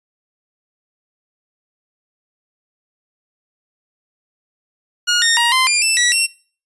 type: tone with pitch steps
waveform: 15% pulse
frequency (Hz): 1436 / 1841 / 944 / 1037 / 2401 / 2655 / 1938 / 2725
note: F6 / A#6 / A#5 / C6 / D7 / E7 / B6 / F7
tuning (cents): +48 / -22 / +22 / -16 / +38 / +12 / -33 / -43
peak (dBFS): -6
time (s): 5.07-6.27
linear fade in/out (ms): 20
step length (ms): 150
effects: noise-tail reverb RT60 0.4 s tail -21 dB re dry + resampled to 24000 Hz